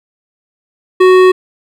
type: tone with hard clipping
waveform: sine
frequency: 370.4 Hz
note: F#4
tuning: 2 cents sharp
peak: -5 dBFS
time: 1-1.32 s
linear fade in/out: 10 ms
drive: 14 dB
effects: none